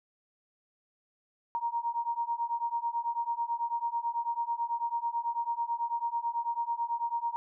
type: beating tone pair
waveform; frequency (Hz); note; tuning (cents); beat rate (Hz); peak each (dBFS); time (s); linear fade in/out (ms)
sine; 932.3 / 941.4; A#5 / A#5; 0 / +17; 9.1; -33 / -32; 1.55-7.36; 0
effects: none